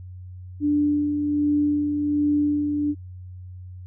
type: tone with tremolo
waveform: sine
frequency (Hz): 293.7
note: D4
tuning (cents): 0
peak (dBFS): -17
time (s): 0.6-2.95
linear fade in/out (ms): 50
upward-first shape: sine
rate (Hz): 1.3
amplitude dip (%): 40
effects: added 91 Hz sine -36 dBFS peak until 3.86 s